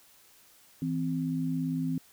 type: tone pair together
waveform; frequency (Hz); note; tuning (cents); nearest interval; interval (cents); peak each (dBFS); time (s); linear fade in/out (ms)
sine; 162.33 / 260.1; E3 / C4; -26 / -10; minor sixth; 816; -31 / -30; 0.82-1.98; 2
effects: white hiss -59 dBFS RMS until 2.12 s